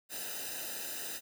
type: noise with comb filter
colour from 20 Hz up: white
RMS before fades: -40 dBFS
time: 0.09-1.21 s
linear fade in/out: 50 ms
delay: 0.9 ms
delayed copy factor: -0.9
effects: none